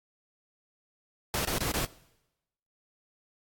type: noise bursts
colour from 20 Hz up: pink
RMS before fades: -30 dBFS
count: 4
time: 1.34-1.849 s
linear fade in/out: 0 ms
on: 110 ms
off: 23 ms
effects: noise-tail reverb RT60 0.9 s tail -20 dB re dry + AAC 64 kbps